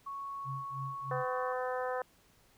sine tone, 1108.7 Hz, C#6, in tune, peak -38 dBFS, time 0.06-1.53 s, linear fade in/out 10 ms
sine tone with tremolo, 134.7 Hz, C#3, 49 cents flat, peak -37 dBFS, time 0.44-1.26 s, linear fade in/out 50 ms, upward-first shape sine, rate 3.2 Hz, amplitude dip 100%
harmonic tone, 253.6 Hz, B3, 46 cents sharp, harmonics 2 / 3 / 4 / 5 / 6 / 7, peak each -35 / -39 / -41 / -43 / -45 / -46 dBFS, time 1.11-2.02 s, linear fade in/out 2 ms
effects pink hiss -66 dBFS RMS until 2.57 s

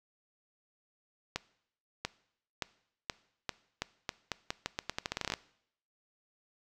accelerating click train, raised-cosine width 0.2 ms, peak -15 dBFS, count 22, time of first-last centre 1.36-5.338 s, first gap 690 ms, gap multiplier 0.83, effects noise-tail reverb RT60 0.7 s tail -20 dB re dry

